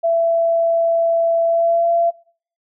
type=tone with pitch glide; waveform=sine; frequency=668 to 679.7 Hz; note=E5 to F5; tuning=+23 to -47 cents; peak=-13 dBFS; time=0.03-2.11 s; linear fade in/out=20 ms; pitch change=+30 cents; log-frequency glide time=1.45-1.92 s; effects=noise-tail reverb RT60 0.5 s tail -21 dB re dry